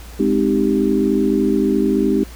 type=chord; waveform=sine; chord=Ab major seventh; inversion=none; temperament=equal; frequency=207.7 / 261.6 / 311.1 / 392 Hz; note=Ab3 / C4 / Eb4 / G4; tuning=0 / 0 / 0 / 0 cents; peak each=-19 dBFS; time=0.19-2.24 s; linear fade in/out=10 ms; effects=added 58 Hz sine -34 dBFS peak until 2.35 s + pink hiss -41 dBFS RMS until 2.35 s